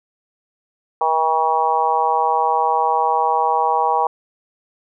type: harmonic tone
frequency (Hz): 160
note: D#3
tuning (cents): +49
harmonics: 3 / 4 / 5 / 6 / 7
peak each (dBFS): -24 / -27 / -18 / -19 / -23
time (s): 1.01-4.07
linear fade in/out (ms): 2
effects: none